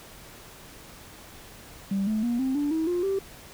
sine tone with pitch steps, 196 / 216.2 / 238.5 / 263.1 / 290.3 / 320.2 / 353.3 / 389.7 Hz, G3 / A3 / A#3 / C4 / D4 / D#4 / F4 / G4, 0 / -30 / +40 / +10 / -20 / +50 / +20 / -10 cents, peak -22 dBFS, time 1.91-3.19 s, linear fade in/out 5 ms, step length 160 ms, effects tanh soft clip ceiling -20 dBFS + pink hiss -47 dBFS RMS until 3.53 s

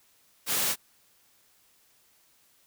white high-pass noise, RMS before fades -27 dBFS, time 0.46-0.76 s, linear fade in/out 50 ms, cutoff 100 Hz, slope 96 dB/octave, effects white hiss -64 dBFS RMS until 2.66 s

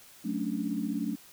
sine chord, D major seventh, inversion first, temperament equal, 185 / 220 / 277.2 / 293.7 Hz, F#3 / A3 / C#4 / D4, 0 / 0 / 0 / 0 cents, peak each -36 / -33 / -35 / -35 dBFS, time 0.24-1.16 s, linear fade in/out 20 ms, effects white hiss -54 dBFS RMS until 1.32 s

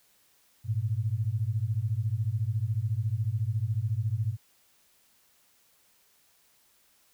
sine beating tone pair, 102.5 / 116.5 Hz, G#2 / A#2, -22 / -1 cents, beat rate 14 Hz, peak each -29 dBFS, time 0.64-4.37 s, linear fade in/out 50 ms, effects white hiss -65 dBFS RMS until 7.13 s

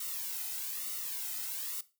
blue noise with flanger, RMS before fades -38 dBFS, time 0-1.81 s, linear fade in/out 5 ms, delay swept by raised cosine 1.2 to 1.79 ms, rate 1.1 Hz, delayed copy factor -0.75, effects noise-tail reverb RT60 0.3 s tail -17 dB re dry

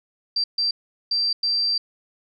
sine tone bursts at uneven times, 4699 Hz, D8, in tune, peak -19 dBFS, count 4, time 0.36-0.44 / 0.58-0.71 / 1.11-1.33 / 1.43-1.78 s, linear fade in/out 5 ms, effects none

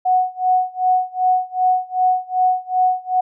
sine tone with tremolo, 738 Hz, F#5, 5 cents flat, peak -11 dBFS, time 0.05-3.21 s, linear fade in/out 10 ms, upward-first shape sine, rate 2.6 Hz, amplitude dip 95%, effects none

